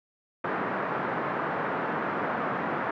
white band-pass noise, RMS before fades -30 dBFS, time 0.44-2.91 s, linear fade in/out 5 ms, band 140 to 1500 Hz, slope 24 dB/octave, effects none

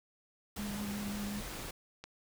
pink noise, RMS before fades -43 dBFS, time 0.56-1.71 s, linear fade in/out 5 ms
sine tone with vibrato, 204.8 Hz, G#3, 24 cents flat, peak -37 dBFS, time 0.58-1.41 s, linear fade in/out 10 ms, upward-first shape square, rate 5.5 Hz, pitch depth 13 cents each way
click, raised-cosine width 0.2 ms, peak -28 dBFS, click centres 2.04 s
effects none

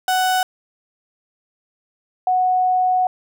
35% pulse / sine tone pair in turn, 744 / 737.2 Hz, F#5 / F#5, +9 / -7 cents, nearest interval unison, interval 16 cents, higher first, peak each -14 dBFS, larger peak neither, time 0.08-0.43 / 2.27-3.07 s, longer second, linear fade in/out 2 ms, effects none

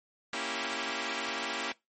5% pulse chord, A# diminished seventh, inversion none, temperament equal, 233.1 / 277.2 / 329.6 / 392 Hz, A#3 / C#4 / E4 / G4, 0 / 0 / 0 / 0 cents, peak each -27 dBFS, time 0.33-1.72 s, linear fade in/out 2 ms, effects noise-tail reverb RT60 0.2 s tail -22 dB re dry + MP3 32 kbps

